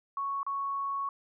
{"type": "tone with dropouts", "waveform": "sine", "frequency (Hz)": 1108.7, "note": "C#6", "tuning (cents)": 0, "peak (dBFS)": -30, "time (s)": [0.17, 1.09], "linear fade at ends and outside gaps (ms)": 2, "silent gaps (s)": [0.431, 0.465], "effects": []}